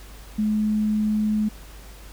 sine tone, 213.3 Hz, G#3, 46 cents sharp, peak -19 dBFS, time 0.38-1.49 s, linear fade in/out 10 ms, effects added 50 Hz sine -41 dBFS peak until 2.12 s + pink hiss -47 dBFS RMS until 2.12 s

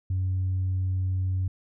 sine tone, 93.2 Hz, F#2, 13 cents sharp, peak -22 dBFS, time 0.1-1.48 s, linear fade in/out 5 ms, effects tanh soft clip ceiling -21 dBFS

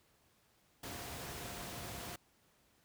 sine tone in noise, 702 Hz, F5, 9 cents sharp, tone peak -55 dBFS, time 0.83-2.16 s, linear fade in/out 5 ms, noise pink, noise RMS -45 dBFS, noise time 0.83-2.16 s, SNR -13 dB, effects pink hiss -71 dBFS RMS until 2.84 s + high-pass 60 Hz 12 dB/octave

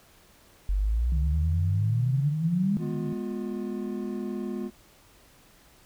sine exponential sweep, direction up, 46.06 to 207.4 Hz, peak -22 dBFS, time 0.69-2.77 s, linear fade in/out 0 ms
sine tone with vibrato, 154.6 Hz, D#3, 11 cents flat, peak -31 dBFS, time 1.12-3.13 s, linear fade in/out 2 ms, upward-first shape square, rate 9.6 Hz, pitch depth 74 cents each way
triangle chord, F diminished, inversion first, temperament equal with one note detuned, 207.7 / 246.9 / 355.9 Hz, Ab3 / Cb4 / F4, 0 / 0 / +33 cents, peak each -31 / -33 / -33 dBFS, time 2.78-4.71 s, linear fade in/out 50 ms
effects pink hiss -57 dBFS RMS until 5.85 s

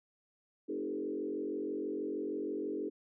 sine tone with frequency modulation, 358.9 Hz, F4, 47 cents sharp, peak -34 dBFS, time 0.68-2.9 s, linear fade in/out 20 ms, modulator 46.3 Hz, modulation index 1.9, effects none

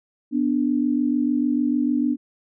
sine tone pair together, 246.9 / 293.6 Hz, B3 / D4, 0 / 0 cents, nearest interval minor third, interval 300 cents, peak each -21 dBFS, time 0.31-2.17 s, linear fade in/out 50 ms, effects none

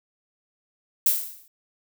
violet noise with exponential decay, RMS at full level -17 dBFS, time 1.06-1.48 s, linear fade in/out 2 ms, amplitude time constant 90 ms, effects none

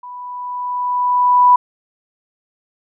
sine tone with level ramp, 987.8 Hz, B5, in tune, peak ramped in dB -30 to -5 dBFS, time 0.03-1.56 s, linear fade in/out 5 ms, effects none

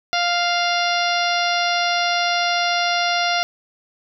harmonic tone, 698.5 Hz, F5, in tune, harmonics 1 / 2 / 3 / 4 / 5 / 6 / 7 / 8, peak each -21 / -24 / -26 / -27 / -28 / -29 / -29 / -30 dBFS, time 0.13-3.43 s, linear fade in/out 0 ms, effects none

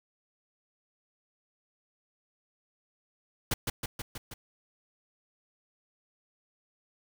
pink noise with echo, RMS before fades -28 dBFS, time 3.51-3.54 s, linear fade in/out 5 ms, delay 160 ms, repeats 5, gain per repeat -3 dB, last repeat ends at 4.34 s, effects none

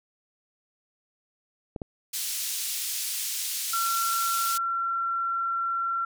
clicks, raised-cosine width 2 ms, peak -20 dBFS, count 2, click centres 1.762 / 1.818 s
white band-pass noise, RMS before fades -31 dBFS, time 2.13-4.58 s, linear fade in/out 10 ms, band 3300 to 13000 Hz, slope 12 dB/octave
sine tone, 1361 Hz, F6, 45 cents flat, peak -25 dBFS, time 3.73-6.05 s, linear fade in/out 5 ms
effects none

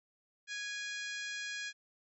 harmonic tone with a mistuned harmonic, 830.6 Hz, G#5, in tune, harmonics 2 / 3 / 4 / 5 / 6 / 7 / 8 / 9, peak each -41 / -45 / -47 / -49 / -51 / -52 / -53 / -54 dBFS, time 0.47-1.73 s, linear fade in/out 50 ms, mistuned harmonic 3, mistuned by -29 cents, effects none

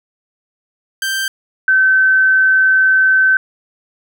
sawtooth / sine tone pair in turn, 1568 / 1534.8 Hz, G6 / G6, 0 / -37 cents, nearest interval unison, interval 37 cents, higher first, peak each -13 / -8 dBFS, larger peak second, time 1.02-1.28 / 1.68-3.37 s, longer second, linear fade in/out 2 ms, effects none

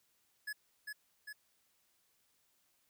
square tone with echo, 1699 Hz, G#6, 39 cents sharp, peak -39 dBFS, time 0.47-0.53 s, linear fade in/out 10 ms, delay 400 ms, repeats 2, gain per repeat -3 dB, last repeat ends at 1.33 s, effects white hiss -75 dBFS RMS until 2.89 s

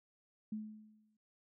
sine tone with exponential decay, 214.9 Hz, A3, 41 cents flat, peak -36 dBFS, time 0.52-1.17 s, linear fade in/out 5 ms, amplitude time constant 140 ms, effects noise-tail reverb RT60 0.4 s tail -26 dB re dry

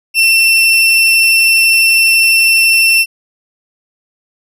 35% pulse tone, 2694 Hz, E7, 37 cents sharp, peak -5 dBFS, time 0.14-3.06 s, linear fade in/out 50 ms, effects resampled to 32000 Hz

